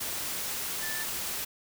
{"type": "tone in noise", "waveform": "sine", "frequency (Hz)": 1760, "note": "A6", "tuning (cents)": 0, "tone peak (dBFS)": -36, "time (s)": [0.82, 1.04], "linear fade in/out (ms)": 10, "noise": "white", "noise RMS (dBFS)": -34, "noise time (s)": [0, 1.45], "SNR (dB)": -5, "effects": []}